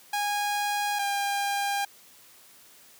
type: tone pair in turn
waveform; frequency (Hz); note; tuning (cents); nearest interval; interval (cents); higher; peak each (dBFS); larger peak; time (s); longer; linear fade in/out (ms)
sawtooth; 822 / 803.7; G#5 / G5; -18 / +43; unison; 39; first; -22; neither; 0.13-0.99 / 0.99-1.85; neither; 5
effects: white hiss -54 dBFS RMS until 2.99 s + high-pass 100 Hz 12 dB/octave